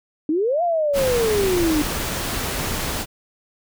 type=exponential two-way sweep; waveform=sine; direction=up then down; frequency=293.7 to 712 to 293.7 Hz; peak=-17 dBFS; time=0.29-1.82 s; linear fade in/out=2 ms; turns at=0.63 s
type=noise; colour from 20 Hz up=pink; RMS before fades=-25 dBFS; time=0.93-3.06 s; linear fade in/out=50 ms
effects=none